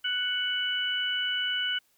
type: harmonic tone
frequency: 742 Hz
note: F#5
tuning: 5 cents sharp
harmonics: 2 / 3 / 4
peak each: -31 / -39 / -28 dBFS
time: 0.04-1.79 s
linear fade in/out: 10 ms
effects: white hiss -68 dBFS RMS until 1.97 s